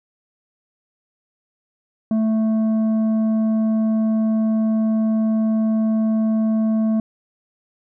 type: tone with tanh clipping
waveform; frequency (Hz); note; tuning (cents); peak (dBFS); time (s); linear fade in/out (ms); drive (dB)
triangle; 220; A3; 0; -17; 2.11-7; 2; 11
effects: none